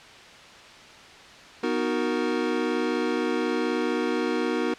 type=chord; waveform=square; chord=B major seventh; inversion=none; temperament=equal; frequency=246.9 / 311.1 / 370 / 466.2 Hz; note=B3 / D#4 / F#4 / A#4; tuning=0 / 0 / 0 / 0 cents; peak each=-30 dBFS; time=1.63-4.74 s; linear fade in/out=5 ms; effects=white hiss -46 dBFS RMS until 4.78 s + low-pass 4000 Hz 12 dB/octave